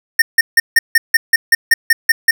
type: tone bursts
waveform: square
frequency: 1827 Hz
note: A#6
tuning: 35 cents flat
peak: -6 dBFS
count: 12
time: 0.19-2.31 s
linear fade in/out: 5 ms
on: 30 ms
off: 160 ms
effects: none